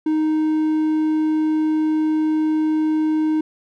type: tone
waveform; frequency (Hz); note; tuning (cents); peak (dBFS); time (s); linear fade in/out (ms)
triangle; 311.1; D#4; 0; -14; 0.06-3.41; 5
effects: none